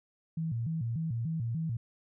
sine tone with vibrato, 137.2 Hz, C#3, 17 cents flat, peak -30 dBFS, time 0.37-1.77 s, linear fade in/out 5 ms, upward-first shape square, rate 3.4 Hz, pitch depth 290 cents each way, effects none

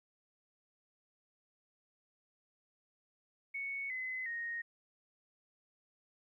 sine tone with pitch steps, 2217 / 2033 / 1864.3 Hz, C#7 / B6 / A#6, 0 / +50 / 0 cents, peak -37 dBFS, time 3.54-4.62 s, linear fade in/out 10 ms, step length 360 ms, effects 13-bit

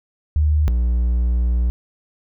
sine / triangle tone pair in turn, 75.7 / 59.94 Hz, D#2 / A#1, -47 / +49 cents, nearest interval major third, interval 404 cents, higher first, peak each -13 / -13 dBFS, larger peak neither, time 0.36-0.68 / 0.68-1.7 s, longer second, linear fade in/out 0 ms, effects none

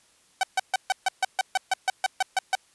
sawtooth tone bursts, 760 Hz, F#5, 46 cents sharp, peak -16 dBFS, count 14, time 0.41-2.552 s, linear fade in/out 2 ms, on 23 ms, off 140 ms, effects white hiss -61 dBFS RMS until 2.74 s + resampled to 24000 Hz

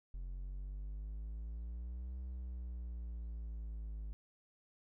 triangle exponential two-way sweep, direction up then down, 43.65 to 63.5 to 52.4 Hz, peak -39 dBFS, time 0.14-4.13 s, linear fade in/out 0 ms, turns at 2.19 s, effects none

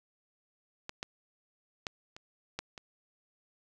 clicks, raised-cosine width 0.2 ms, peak -21 / -19 / -17 / -29 / -18 / -27 dBFS, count 6, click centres 0.894 / 1.029 / 1.868 / 2.165 / 2.59 / 2.778 s, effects none

